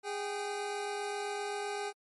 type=tone pair together; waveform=25% pulse; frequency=410.6 / 773.5 Hz; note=G#4 / G5; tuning=-20 / -23 cents; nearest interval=major seventh; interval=1097 cents; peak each=-32 / -37 dBFS; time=0.03-1.93 s; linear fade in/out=50 ms; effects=MP3 48 kbps